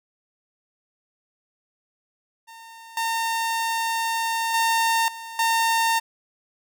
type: tone with level steps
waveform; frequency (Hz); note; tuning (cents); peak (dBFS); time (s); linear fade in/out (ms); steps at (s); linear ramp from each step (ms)
sawtooth; 911; A#5; -40; -38 / -19 / -15 / -31 / -15; 2.47-6; 20; 2.97 / 4.54 / 5.08 / 5.39; 2
effects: none